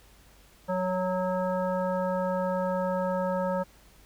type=harmonic tone with a mistuned harmonic; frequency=184.5 Hz; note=F#3; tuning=5 cents flat; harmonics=1 / 3 / 5 / 7 / 9; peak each=-31 / -28 / -33 / -38 / -43 dBFS; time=0.68-3.64 s; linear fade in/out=20 ms; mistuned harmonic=9; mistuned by=-30 cents; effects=added 50 Hz sine -58 dBFS peak until 4.05 s + pink hiss -58 dBFS RMS until 4.05 s